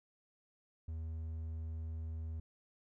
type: tone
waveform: triangle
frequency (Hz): 80.4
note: E2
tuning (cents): -43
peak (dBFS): -37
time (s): 0.88-2.4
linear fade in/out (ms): 5
effects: none